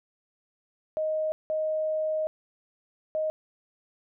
sine tone bursts at uneven times, 624 Hz, D#5, 5 cents sharp, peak -25 dBFS, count 3, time 0.97-1.32 / 1.5-2.27 / 3.15-3.3 s, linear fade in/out 0 ms, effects none

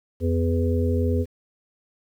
harmonic tone with a mistuned harmonic, 83 Hz, E2, 12 cents sharp, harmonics 1 / 3 / 5 / 6, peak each -21 / -26 / -28 / -29 dBFS, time 0.2-1.26 s, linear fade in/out 50 ms, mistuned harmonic 1, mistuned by +71 cents, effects 9-bit

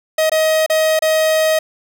45% pulse tone with dropouts, 631 Hz, D#5, 24 cents sharp, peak -12 dBFS, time 0.18-1.59 s, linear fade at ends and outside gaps 5 ms, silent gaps 0.297-0.317 / 0.663-0.698 / 0.992-1.021 s, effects none

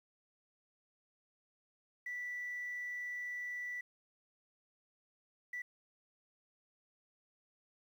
sine tone bursts at uneven times, 1966 Hz, B6, 8 cents flat, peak -38 dBFS, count 2, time 2.06-3.81 / 5.53-5.62 s, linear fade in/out 5 ms, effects tanh soft clip ceiling -34 dBFS + 11-bit

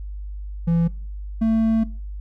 triangle tone pair in turn, 168.1 / 223.4 Hz, E3 / A3, +34 / +27 cents, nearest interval perfect fourth, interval 493 cents, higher second, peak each -14 dBFS, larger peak neither, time 0.67-0.88 / 1.41-1.84 s, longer second, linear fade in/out 10 ms, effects noise-tail reverb RT60 0.4 s tail -21 dB re dry + added 50 Hz sine -29 dBFS peak until 2.2 s

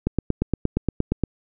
click train, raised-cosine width 3 ms, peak -7 dBFS, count 11, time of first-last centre 0.07-1.237 s, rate 8.57 Hz, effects none

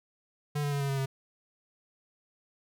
square tone with pitch steps, 146.83 / 144.31 / 141.83 / 139.39 / 137 / 134.64 Hz, D3 / D3 / C#3 / C#3 / C#3 / C3, 0 / -30 / +40 / +10 / -20 / +50 cents, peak -29 dBFS, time 0.55-1.06 s, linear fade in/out 10 ms, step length 85 ms, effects none

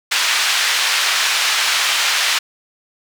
white band-pass noise, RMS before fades -17 dBFS, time 0.11-2.39 s, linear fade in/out 10 ms, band 1200 to 4200 Hz, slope 12 dB/octave, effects none

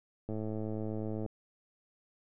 click train, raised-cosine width 2 ms, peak -25 dBFS, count 106, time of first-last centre 0.29-1.262 s, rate 108 Hz, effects none

